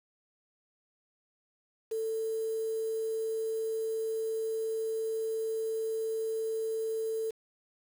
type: tone with quantisation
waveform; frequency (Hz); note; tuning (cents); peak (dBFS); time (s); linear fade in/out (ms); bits
sine; 444.3; A4; +17; -30; 1.91-7.31; 10; 8
effects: none